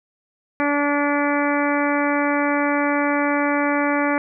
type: harmonic tone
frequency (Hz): 288.7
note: D4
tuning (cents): -30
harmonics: 1 / 2 / 3 / 4 / 5 / 6 / 7 / 8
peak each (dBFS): -21 / -24 / -26 / -27 / -28 / -29 / -29 / -30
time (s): 0.6-4.18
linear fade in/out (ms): 0
effects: none